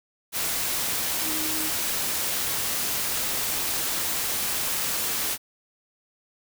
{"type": "tone in noise", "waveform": "sine", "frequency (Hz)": 313.2, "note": "D#4", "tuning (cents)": 11, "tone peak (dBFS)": -34, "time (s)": [1.22, 1.72], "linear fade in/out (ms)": 50, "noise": "white", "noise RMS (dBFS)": -27, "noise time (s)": [0.32, 5.38], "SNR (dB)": -10, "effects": []}